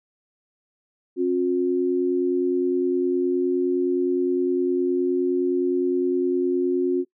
sine tone pair together, 270 / 359.7 Hz, C#4 / F#4, -45 / -49 cents, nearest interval perfect fourth, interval 496 cents, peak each -24 / -20 dBFS, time 1.16-7.05 s, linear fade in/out 50 ms, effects noise-tail reverb RT60 0.1 s tail -21 dB re dry

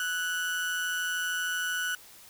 35% pulse tone with amplitude modulation, 1480 Hz, F#6, in tune, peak -25 dBFS, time 0-1.95 s, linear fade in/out 2 ms, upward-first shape sine, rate 173 Hz, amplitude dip 45%, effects white hiss -52 dBFS RMS until 2.29 s

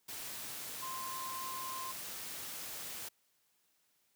sine tone in noise, 1046.5 Hz, C6, in tune, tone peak -41 dBFS, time 0.82-1.92 s, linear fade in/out 10 ms, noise white, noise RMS -44 dBFS, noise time 0.08-3.09 s, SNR 0 dB, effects white hiss -75 dBFS RMS until 4.15 s + high-pass 80 Hz 12 dB/octave

